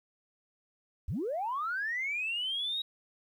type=linear sweep; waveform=sine; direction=up; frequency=50.1 to 3835 Hz; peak=-30 dBFS; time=1.08-2.82 s; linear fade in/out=5 ms; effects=tanh soft clip ceiling -26 dBFS + 11-bit